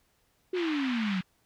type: band-pass noise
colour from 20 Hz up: white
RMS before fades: -38 dBFS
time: 0.53-1.23 s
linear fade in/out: 50 ms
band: 900 to 3100 Hz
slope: 24 dB/octave
type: exponential sweep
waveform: sine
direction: down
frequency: 375.6 to 179.5 Hz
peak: -27 dBFS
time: 0.53-1.21 s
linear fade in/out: 5 ms
effects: pink hiss -70 dBFS RMS until 1.45 s